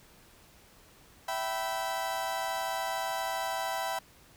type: chord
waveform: 35% pulse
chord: E minor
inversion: none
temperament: equal with one note detuned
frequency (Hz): 659.3 / 772.3 / 987.8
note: E5 / G5 / B5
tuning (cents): 0 / -26 / 0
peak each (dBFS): -35 / -33 / -34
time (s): 1.28-3.99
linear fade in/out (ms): 5
effects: pink hiss -58 dBFS RMS until 4.36 s